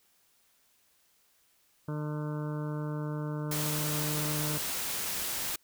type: harmonic tone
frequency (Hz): 150.5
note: D3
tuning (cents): +43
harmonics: 1 / 2 / 3 / 4 / 6 / 7 / 8 / 9 / 10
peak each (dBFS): -33 / -39 / -43 / -45 / -49 / -50 / -51 / -52 / -53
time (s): 1.88-4.58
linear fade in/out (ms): 5
type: noise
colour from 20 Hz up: white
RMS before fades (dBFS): -34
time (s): 3.51-5.56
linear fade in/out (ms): 5
effects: white hiss -68 dBFS RMS until 5.63 s